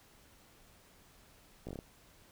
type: slowing click train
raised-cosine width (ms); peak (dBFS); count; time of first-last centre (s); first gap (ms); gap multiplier
2; -29; 6; 1.67-1.789; 17; 1.17
effects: pink hiss -62 dBFS RMS until 2.31 s